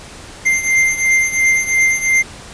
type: beating tone pair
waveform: square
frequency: 2093 / 2095.9 Hz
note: C7 / C7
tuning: 0 / +2 cents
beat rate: 2.9 Hz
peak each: -14 / -18 dBFS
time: 0.45-2.23 s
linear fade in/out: 20 ms
effects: pink hiss -35 dBFS RMS until 2.53 s + resampled to 22050 Hz

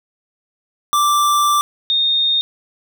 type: tone pair in turn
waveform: square / sine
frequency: 1174.7 / 3680 Hz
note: D6 / A#7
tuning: 0 / -23 cents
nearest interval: octave + minor sixth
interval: 1977 cents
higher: second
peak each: -13 dBFS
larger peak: neither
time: 0.93-1.61 / 1.9-2.41 s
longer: first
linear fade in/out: 0 ms
effects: none

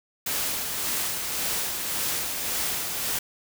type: noise with tremolo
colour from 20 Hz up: white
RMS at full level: -27 dBFS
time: 0.26-3.19 s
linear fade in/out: 5 ms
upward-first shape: sine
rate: 1.8 Hz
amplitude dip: 35%
effects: none

